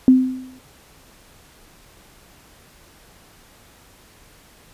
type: tone with exponential decay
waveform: sine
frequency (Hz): 257.7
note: C4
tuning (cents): -26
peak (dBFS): -5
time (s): 0.08-0.59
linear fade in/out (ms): 1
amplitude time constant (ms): 110
effects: pink hiss -50 dBFS RMS until 4.73 s + resampled to 32000 Hz

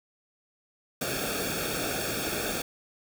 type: noise with comb filter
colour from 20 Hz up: pink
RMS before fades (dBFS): -31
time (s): 1.01-2.62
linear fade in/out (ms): 5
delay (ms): 1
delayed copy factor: -0.85
effects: none

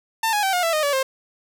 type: tone with pitch steps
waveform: sawtooth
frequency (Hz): 897 / 832.1 / 771.9 / 716.1 / 664.3 / 616.2 / 571.6 / 530.3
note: A5 / G#5 / G5 / F5 / E5 / D#5 / D5 / C5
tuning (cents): +33 / +3 / -27 / +43 / +13 / -17 / -47 / +23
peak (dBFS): -15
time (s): 0.23-1.03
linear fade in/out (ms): 5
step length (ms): 100
effects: none

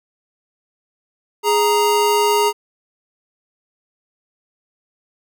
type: tone pair together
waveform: square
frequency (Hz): 415.3 / 932.3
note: G#4 / A#5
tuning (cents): 0 / 0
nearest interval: octave + major second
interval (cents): 1400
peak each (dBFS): -17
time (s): 1.43-2.53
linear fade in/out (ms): 50
effects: none

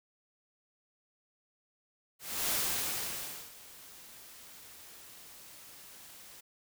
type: noise with ADSR envelope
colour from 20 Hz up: white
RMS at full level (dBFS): -31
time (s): 2.19-6.41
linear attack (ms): 310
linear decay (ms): 1000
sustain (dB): -21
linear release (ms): 12
effects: none

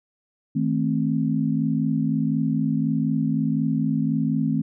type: chord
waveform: sine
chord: A diminished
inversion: second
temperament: just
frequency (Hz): 158.4 / 220 / 264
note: Eb3 / A3 / C4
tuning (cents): +31 / 0 / +16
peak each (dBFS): -24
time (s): 0.55-4.62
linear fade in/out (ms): 10
effects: none

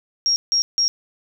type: tone bursts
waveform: sine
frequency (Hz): 5588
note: F8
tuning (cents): 0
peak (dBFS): -15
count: 3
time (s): 0.26-0.88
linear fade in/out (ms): 0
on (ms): 100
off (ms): 160
effects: none

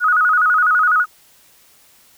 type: tone with vibrato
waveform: sine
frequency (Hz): 1356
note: E6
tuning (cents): +49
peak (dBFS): -11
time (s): 0-1.06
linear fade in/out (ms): 50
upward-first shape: square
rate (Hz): 12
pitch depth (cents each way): 120
effects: white hiss -51 dBFS RMS until 2.17 s

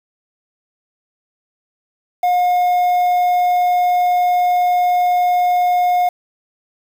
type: tone with quantisation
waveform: triangle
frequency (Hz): 717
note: F5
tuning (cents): +45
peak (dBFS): -10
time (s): 2.23-6.09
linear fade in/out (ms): 5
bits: 6
effects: none

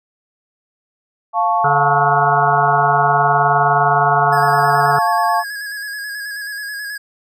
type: chord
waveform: sine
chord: F augmented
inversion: none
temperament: equal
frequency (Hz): 698.5 / 880 / 1108.7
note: F5 / A5 / C#6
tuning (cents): 0 / 0 / 0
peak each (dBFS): -17 / -17 / -18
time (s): 1.33-5.44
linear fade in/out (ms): 50
type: harmonic tone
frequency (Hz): 143.6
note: D3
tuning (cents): -39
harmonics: 1 / 3 / 5 / 7 / 9 / 10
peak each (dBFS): -22 / -24 / -22 / -28 / -20 / -21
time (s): 1.64-4.99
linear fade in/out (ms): 5
type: tone with vibrato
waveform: square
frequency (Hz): 1664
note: G#6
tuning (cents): +3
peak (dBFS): -25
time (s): 4.32-6.98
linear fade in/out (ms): 10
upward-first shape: square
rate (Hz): 9.3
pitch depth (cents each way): 33
effects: none

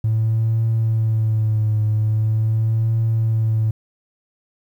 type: tone with vibrato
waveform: triangle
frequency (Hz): 110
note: A2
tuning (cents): 0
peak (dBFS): -12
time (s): 0.04-3.71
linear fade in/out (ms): 5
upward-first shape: triangle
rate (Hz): 0.42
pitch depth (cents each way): 47
effects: tanh soft clip ceiling -12 dBFS + 9-bit

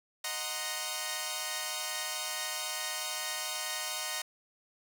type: chord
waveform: 5% pulse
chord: C half-diminished seventh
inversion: first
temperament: equal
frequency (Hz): 622.3 / 740 / 932.3 / 1046.5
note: Eb5 / Gb5 / Bb5 / C6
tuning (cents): 0 / 0 / 0 / 0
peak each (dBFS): -28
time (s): 0.24-4.22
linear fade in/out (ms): 5
effects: none

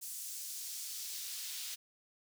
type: noise with high-pass filter sweep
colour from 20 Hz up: pink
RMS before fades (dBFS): -43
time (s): 0.01-1.76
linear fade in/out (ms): 20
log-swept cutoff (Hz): 7500 to 3600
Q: 1
effects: none

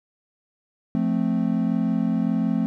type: chord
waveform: triangle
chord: F major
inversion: none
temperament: equal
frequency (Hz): 174.61 / 220 / 261.6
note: F3 / A3 / C4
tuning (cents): 0 / 0 / 0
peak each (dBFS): -23 / -21 / -23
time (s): 0.95-2.66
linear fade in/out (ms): 0
effects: none

